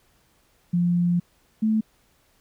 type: tone pair in turn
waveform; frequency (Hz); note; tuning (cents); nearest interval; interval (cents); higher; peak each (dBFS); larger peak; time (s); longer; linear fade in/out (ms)
sine; 174.61 / 218.3; F3 / A3; 0 / -13; major third; 387; second; -18; neither; 0.73-1.2 / 1.62-1.81; first; 10
effects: pink hiss -63 dBFS RMS until 2.4 s